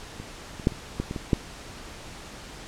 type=clicks; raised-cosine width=3 ms; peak=-24 / -24 / -6 / -27 / -13 / -18 / -18 / -6 dBFS; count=8; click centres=0.2 / 0.598 / 0.671 / 0.722 / 1 / 1.111 / 1.162 / 1.332 s; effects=pink hiss -42 dBFS RMS until 2.67 s + low-pass 8000 Hz 12 dB/octave